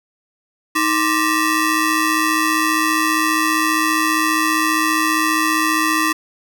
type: ring-modulated tone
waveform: 20% pulse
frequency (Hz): 743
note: F#5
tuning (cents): +7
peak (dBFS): -7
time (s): 0.75-6.13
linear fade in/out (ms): 10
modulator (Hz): 429
effects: none